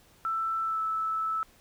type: tone with pitch glide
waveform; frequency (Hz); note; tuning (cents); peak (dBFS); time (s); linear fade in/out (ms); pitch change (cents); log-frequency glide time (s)
sine; 1328 to 1310.5; E6 to E6; +12 to -11; -27; 0.25-1.43; 0; -23; 0.63-0.8
effects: pink hiss -60 dBFS RMS until 1.6 s